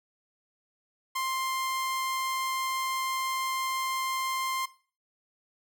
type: tone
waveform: sawtooth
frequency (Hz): 1051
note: C6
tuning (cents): +7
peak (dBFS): -25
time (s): 1.15-4.66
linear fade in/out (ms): 10
effects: noise-tail reverb RT60 0.4 s tail -17 dB re dry